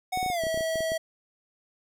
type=tone with pitch glide; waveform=square; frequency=740 to 647.9 Hz; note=F#5 to E5; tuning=0 to -30 cents; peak=-27 dBFS; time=0.12-0.98 s; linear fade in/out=10 ms; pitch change=-230 cents; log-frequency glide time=0.29-0.42 s
type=clicks; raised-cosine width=2 ms; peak=-24 dBFS; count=12; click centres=0.174 / 0.229 / 0.262 / 0.301 / 0.437 / 0.468 / 0.544 / 0.575 / 0.608 / 0.757 / 0.806 / 0.919 s
effects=none